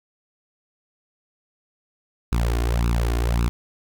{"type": "tone with flanger", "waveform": "sawtooth", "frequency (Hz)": 58.27, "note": "A#1", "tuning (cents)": 0, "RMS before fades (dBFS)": -21, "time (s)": [2.32, 3.49], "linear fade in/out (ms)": 0, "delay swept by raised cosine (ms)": [0.76, 2.86], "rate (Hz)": 1.8, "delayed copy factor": 0.95, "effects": []}